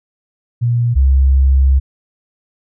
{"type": "tone pair in turn", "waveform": "sine", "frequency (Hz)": [119.4, 67.01], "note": ["A#2", "C2"], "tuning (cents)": [42, 42], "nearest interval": "minor seventh", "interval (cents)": 1000, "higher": "first", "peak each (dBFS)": [-11, -7], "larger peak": "second", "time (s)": [[0.61, 0.95], [0.95, 1.8]], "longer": "second", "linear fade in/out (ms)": 20, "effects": []}